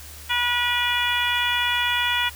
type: harmonic tone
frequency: 484.5 Hz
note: B4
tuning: 33 cents flat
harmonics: 2 / 3 / 4 / 5 / 6 / 7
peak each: -27 / -27 / -27 / -27 / -27 / -27 dBFS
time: 0.29-2.3 s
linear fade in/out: 20 ms
effects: added 74 Hz sine -42 dBFS peak until 2.35 s + white hiss -42 dBFS RMS until 2.35 s